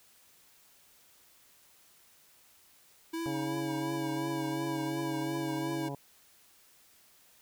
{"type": "tone with vibrato", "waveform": "square", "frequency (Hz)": 324.6, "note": "E4", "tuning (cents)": -27, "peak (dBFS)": -34, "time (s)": [3.13, 5.89], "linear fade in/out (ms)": 10, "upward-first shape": "triangle", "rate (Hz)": 2.8, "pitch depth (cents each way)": 47}
{"type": "harmonic tone", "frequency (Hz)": 140, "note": "C#3", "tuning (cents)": 18, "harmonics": [1, 2, 3, 4, 5, 6, 7], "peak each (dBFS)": [-39, -42, -44, -45, -46, -47, -47], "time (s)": [3.26, 5.95], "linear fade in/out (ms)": 0}
{"effects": ["white hiss -62 dBFS RMS until 7.41 s"]}